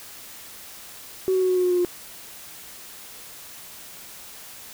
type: tone with pitch steps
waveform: sine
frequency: 376.3 / 373.1 / 369.8 / 366.6 / 363.5 / 360.3 / 357.2 / 354.2 Hz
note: F#4 / F#4 / F#4 / F#4 / F#4 / F#4 / F4 / F4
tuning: +29 / +14 / -1 / -16 / -31 / -46 / +39 / +24 cents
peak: -17 dBFS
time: 1.28-1.848 s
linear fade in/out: 0 ms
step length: 71 ms
effects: tanh soft clip ceiling -13 dBFS + white hiss -42 dBFS RMS until 4.73 s